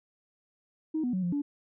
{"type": "tone with pitch steps", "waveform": "sine", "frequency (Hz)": [314.4, 246.8, 185.5, 175.5, 287.6], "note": ["D#4", "B3", "F#3", "F3", "D4"], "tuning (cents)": [18, -1, 5, 9, -36], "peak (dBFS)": -26, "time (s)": [0.94, 1.42], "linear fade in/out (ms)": 10, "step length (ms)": 96, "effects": ["tanh soft clip ceiling -22 dBFS"]}